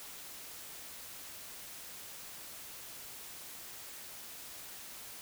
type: silence
effects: white hiss -48 dBFS RMS until 5.21 s